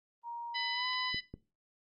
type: tone with pitch glide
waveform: sine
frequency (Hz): 941 to 1014.4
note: A#5 to B5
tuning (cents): +16 to +46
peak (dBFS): -38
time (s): 0.23-1.13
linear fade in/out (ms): 50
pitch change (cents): +130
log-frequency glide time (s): 0.73-0.86
type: harmonic tone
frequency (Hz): 999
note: B5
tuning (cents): +20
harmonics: 2 / 3 / 4 / 5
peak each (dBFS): -37 / -39 / -40 / -41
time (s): 0.54-1.21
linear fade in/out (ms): 20
type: clicks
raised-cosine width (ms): 3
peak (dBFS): -30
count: 2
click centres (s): 1.145 / 1.34
effects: noise-tail reverb RT60 0.3 s tail -18 dB re dry + Opus 32 kbps